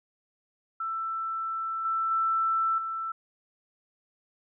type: tone with level steps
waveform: sine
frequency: 1330 Hz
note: E6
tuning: 15 cents sharp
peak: -29 / -25 / -23 / -30 dBFS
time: 0.8-3.12 s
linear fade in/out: 5 ms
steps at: 1.85 / 2.11 / 2.78 s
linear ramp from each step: 2 ms
effects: none